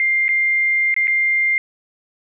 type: tone with dropouts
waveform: sine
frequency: 2100 Hz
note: C7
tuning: 6 cents sharp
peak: -14 dBFS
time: 0-1.58 s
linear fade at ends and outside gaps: 1 ms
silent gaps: 0.282-0.29 / 0.942-0.964 / 1.072-1.079 s
effects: none